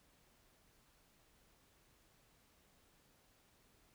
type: silence
effects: pink hiss -71 dBFS RMS until 3.94 s